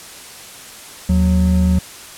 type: tone pair together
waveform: triangle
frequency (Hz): 77.78 / 182.87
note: D#2 / F#3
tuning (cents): 0 / -20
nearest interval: octave + minor third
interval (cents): 1480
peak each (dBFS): -12 / -12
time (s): 1.09-1.79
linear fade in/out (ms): 5
effects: white hiss -36 dBFS RMS until 2.17 s + low-pass 11000 Hz 12 dB/octave